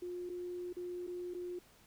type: tone with dropouts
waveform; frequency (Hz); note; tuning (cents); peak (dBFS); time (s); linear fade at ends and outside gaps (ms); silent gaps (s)
sine; 355.8; F4; +32; -39; 0.02-1.59; 5; 0.293-0.298 / 0.729-0.766 / 1.068-1.075 / 1.339-1.347
effects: pink hiss -64 dBFS RMS until 1.86 s